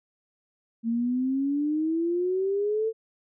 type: exponential sweep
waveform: sine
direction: up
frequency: 225.7 to 452.2 Hz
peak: -23 dBFS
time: 0.83-2.93 s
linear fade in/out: 50 ms
effects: none